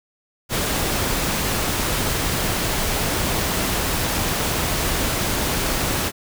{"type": "noise", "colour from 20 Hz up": "pink", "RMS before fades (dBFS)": -22, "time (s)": [0.49, 6.12], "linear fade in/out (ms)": 50, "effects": []}